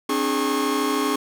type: tone cluster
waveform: 45% pulse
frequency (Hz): 266.9 / 299.9 / 416.2 / 1091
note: C4 / D4 / G#4 / C#6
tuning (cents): +35 / +36 / +4 / -28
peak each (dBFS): -26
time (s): 0.09-1.16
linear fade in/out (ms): 5
effects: none